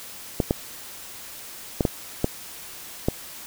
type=clicks; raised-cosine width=2 ms; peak=-6 dBFS; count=6; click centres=0.402 / 0.509 / 1.808 / 1.852 / 2.244 / 3.085 s; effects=white hiss -40 dBFS RMS until 3.46 s